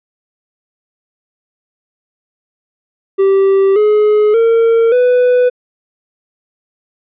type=tone with pitch steps; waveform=triangle; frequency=389.5 / 422.3 / 457.9 / 496.4 Hz; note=G4 / G#4 / A#4 / B4; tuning=-11 / +29 / -31 / +9 cents; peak=-5 dBFS; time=3.18-5.5 s; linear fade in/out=20 ms; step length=580 ms; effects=resampled to 8000 Hz